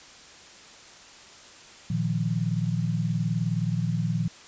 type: chord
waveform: sine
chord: Bb suspended fourth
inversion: none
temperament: equal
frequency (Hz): 116.54 / 155.56 / 174.61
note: Bb2 / Eb3 / F3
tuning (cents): 0 / 0 / 0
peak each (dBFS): -28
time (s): 1.9-4.28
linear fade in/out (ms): 5
effects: white hiss -48 dBFS RMS until 4.47 s + resampled to 16000 Hz